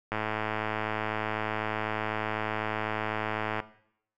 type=click train; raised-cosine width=0.5 ms; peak=-15 dBFS; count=377; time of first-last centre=0.12-3.601 s; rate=108 Hz; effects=noise-tail reverb RT60 0.7 s tail -17 dB re dry